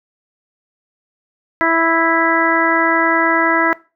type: harmonic tone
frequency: 329.6 Hz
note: E4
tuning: in tune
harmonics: 1 / 2 / 3 / 4 / 5 / 6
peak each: -19 / -19 / -19 / -19 / -19 / -19 dBFS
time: 1.61-3.73 s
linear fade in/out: 0 ms
effects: noise-tail reverb RT60 0.3 s tail -20 dB re dry